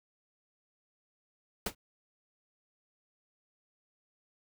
pink noise with exponential decay, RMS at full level -27 dBFS, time 1.66-1.75 s, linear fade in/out 5 ms, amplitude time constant 18 ms, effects none

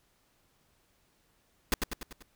pink noise with echo, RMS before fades -25 dBFS, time 1.72-1.74 s, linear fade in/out 2 ms, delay 97 ms, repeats 5, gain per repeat -5 dB, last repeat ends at 2.225 s, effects pink hiss -70 dBFS RMS until 2.35 s

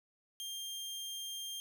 sawtooth tone, 3195 Hz, G7, 32 cents sharp, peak -37 dBFS, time 0.4-1.6 s, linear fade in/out 0 ms, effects 12-bit

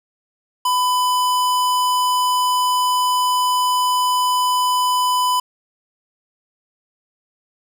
square tone, 1000 Hz, B5, 21 cents sharp, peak -16 dBFS, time 0.65-5.4 s, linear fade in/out 5 ms, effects 7-bit

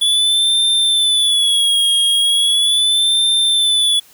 square tone with vibrato, 3420 Hz, A7, 50 cents flat, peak -12 dBFS, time 0.01-4 s, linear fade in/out 10 ms, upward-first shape sine, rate 0.38 Hz, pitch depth 80 cents each way, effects white hiss -47 dBFS RMS until 4.13 s

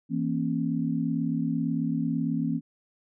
sine chord, A# diminished, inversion second, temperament equal with one note detuned, 164.81 / 233.1 / 271.2 Hz, E3 / A#3 / C#4, 0 / 0 / -38 cents, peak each -29 dBFS, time 0.09-2.61 s, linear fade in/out 50 ms, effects none

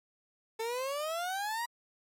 30% pulse exponential sweep, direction up, 440 to 969 Hz, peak -30 dBFS, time 0.59-1.66 s, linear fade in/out 10 ms, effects MP3 64 kbps

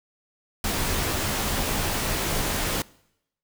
pink noise with comb filter, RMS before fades -26 dBFS, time 0.64-2.82 s, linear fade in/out 2 ms, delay 17 ms, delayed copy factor -0.5, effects noise-tail reverb RT60 0.8 s tail -23 dB re dry

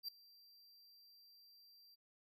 square tone with ADSR envelope, 4714 Hz, D8, 6 cents sharp, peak -40 dBFS, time 0.03-1.96 s, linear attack 53 ms, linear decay 3 ms, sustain -23 dB, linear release 23 ms, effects none

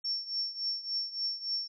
sine tone with tremolo, 5450 Hz, F8, 43 cents flat, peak -28 dBFS, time 0.04-1.68 s, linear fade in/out 10 ms, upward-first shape triangle, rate 3.5 Hz, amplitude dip 85%, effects none

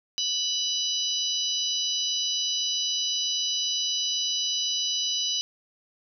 harmonic tone, 987.8 Hz, B5, in tune, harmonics 3 / 4 / 5 / 6, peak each -29 / -30 / -31 / -32 dBFS, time 0.18-5.41 s, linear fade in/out 0 ms, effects none

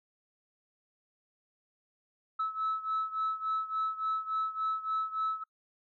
sine beating tone pair, 1300 / 1303.5 Hz, E6 / E6, -24 / -20 cents, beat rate 3.5 Hz, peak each -31 / -34 dBFS, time 2.39-5.44 s, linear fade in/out 10 ms, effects noise-tail reverb RT60 0.1 s tail -26 dB re dry + tanh soft clip ceiling -25 dBFS

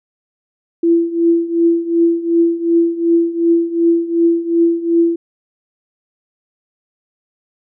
sine tone with tremolo, 336.6 Hz, E4, 36 cents sharp, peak -7 dBFS, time 0.83-5.16 s, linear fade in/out 5 ms, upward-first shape triangle, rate 2.7 Hz, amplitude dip 85%, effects none

